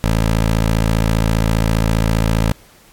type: tone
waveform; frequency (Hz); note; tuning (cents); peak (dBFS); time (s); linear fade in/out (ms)
15% pulse; 55; A1; 0; -7; 0.04-2.52; 0
effects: pink hiss -48 dBFS RMS until 2.92 s + AAC 64 kbps